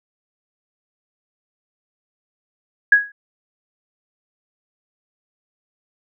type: tone with exponential decay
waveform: sine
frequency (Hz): 1661.2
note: G#6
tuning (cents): 0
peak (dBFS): -4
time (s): 2.92-3.12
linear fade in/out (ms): 5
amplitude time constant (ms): 42
effects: none